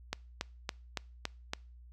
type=click train; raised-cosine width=0.2 ms; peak=-16 dBFS; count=6; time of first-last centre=0.13-1.534 s; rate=3.56 Hz; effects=noise-tail reverb RT60 0.4 s tail -25 dB re dry + added 60 Hz sine -51 dBFS peak until 1.92 s